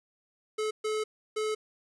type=tone bursts at uneven times; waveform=square; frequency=431.1 Hz; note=A4; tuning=35 cents flat; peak=-29 dBFS; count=3; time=0.58-0.71 / 0.84-1.04 / 1.36-1.55 s; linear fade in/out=10 ms; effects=resampled to 24000 Hz + 10-bit